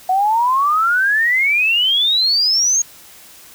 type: exponential sweep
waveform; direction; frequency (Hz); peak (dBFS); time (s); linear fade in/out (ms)
sine; up; 730 to 6645; -12; 0.09-2.82; 5
effects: white hiss -42 dBFS RMS until 3.54 s